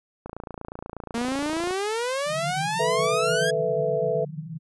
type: click train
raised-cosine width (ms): 1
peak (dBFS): -21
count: 42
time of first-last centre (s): 0.26-1.709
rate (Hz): 28.3
type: exponential sweep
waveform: sawtooth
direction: up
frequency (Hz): 227.6 to 1674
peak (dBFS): -21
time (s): 1.14-3.51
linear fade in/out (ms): 10
type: band-pass noise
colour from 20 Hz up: white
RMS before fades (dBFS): -35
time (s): 2.26-4.59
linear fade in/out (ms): 20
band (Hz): 140 to 170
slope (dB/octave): 96
type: chord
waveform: sine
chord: A suspended second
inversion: none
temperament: just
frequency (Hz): 440 / 495 / 660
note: A4 / B4 / E5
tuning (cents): 0 / +4 / +2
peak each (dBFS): -26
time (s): 2.79-4.25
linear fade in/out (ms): 10
effects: resampled to 24000 Hz